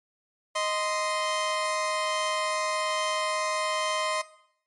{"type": "tone pair together", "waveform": "sawtooth", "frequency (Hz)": [624, 1040.4], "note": ["D#5", "C6"], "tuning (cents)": [5, -10], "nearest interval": "major sixth", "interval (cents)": 885, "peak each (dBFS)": -25, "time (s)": [0.55, 4.22], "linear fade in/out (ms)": 10, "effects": ["noise-tail reverb RT60 0.7 s tail -18 dB re dry", "MP3 48 kbps"]}